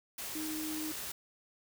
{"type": "tone in noise", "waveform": "sine", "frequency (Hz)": 311.1, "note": "D#4", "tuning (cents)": 0, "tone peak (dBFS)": -37, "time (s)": [0.35, 0.92], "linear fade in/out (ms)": 5, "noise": "white", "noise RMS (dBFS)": -41, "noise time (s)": [0.18, 1.12], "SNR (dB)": 1, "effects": []}